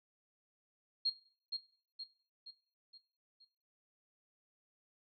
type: tone with echo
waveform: sine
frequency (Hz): 4246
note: C8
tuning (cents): +25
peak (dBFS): -29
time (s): 1.05-1.1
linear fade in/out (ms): 10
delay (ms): 470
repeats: 5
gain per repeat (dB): -6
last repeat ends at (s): 3.45
effects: noise-tail reverb RT60 0.5 s tail -19 dB re dry + MP3 48 kbps